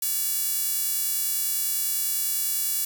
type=tone with high-pass filter; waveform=sawtooth; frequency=570 Hz; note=C#5; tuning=48 cents sharp; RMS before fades=-26 dBFS; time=0.02-2.85 s; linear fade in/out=5 ms; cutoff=10000 Hz; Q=0.65; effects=8-bit